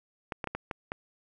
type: clicks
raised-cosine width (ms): 0.5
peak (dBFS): -18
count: 6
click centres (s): 0.322 / 0.442 / 0.473 / 0.55 / 0.712 / 0.919
effects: none